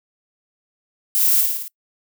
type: noise with echo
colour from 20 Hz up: violet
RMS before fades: -18 dBFS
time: 1.15-1.41 s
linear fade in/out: 0 ms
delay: 54 ms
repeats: 5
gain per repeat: -3 dB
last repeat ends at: 1.68 s
effects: noise-tail reverb RT60 0.1 s tail -24 dB re dry